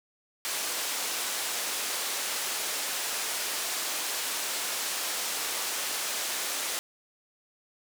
white band-pass noise, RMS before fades -32 dBFS, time 0.45-6.79 s, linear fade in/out 0 ms, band 370 to 10000 Hz, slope 12 dB/octave, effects none

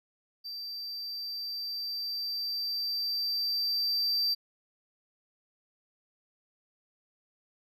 triangle tone with level ramp, 4677 Hz, D8, 8 cents flat, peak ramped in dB -36 to -24 dBFS, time 0.44-4.35 s, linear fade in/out 20 ms, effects none

